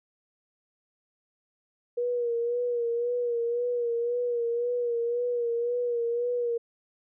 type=tone with vibrato; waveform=sine; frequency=477.6 Hz; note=A#4; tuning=42 cents sharp; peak=-25 dBFS; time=1.97-6.58 s; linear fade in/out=10 ms; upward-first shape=sine; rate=1.9 Hz; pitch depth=41 cents each way; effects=none